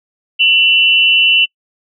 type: tone pair together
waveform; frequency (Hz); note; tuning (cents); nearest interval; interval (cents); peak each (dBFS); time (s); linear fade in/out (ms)
sine; 2710 / 2960; E7 / F#7; +47 / 0; major second; 153; -10; 0.39-1.46; 20
effects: noise-tail reverb RT60 0.1 s tail -26 dB re dry